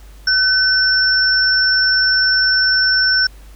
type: tone pair together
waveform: sine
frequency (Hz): 1518 / 5410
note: F#6 / E8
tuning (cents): +44 / +44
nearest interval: octave + minor seventh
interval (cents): 2200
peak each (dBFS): -14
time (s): 0.27-3.27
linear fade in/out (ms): 5
effects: added 50 Hz sine -37 dBFS peak until 3.55 s + pink hiss -48 dBFS RMS until 3.55 s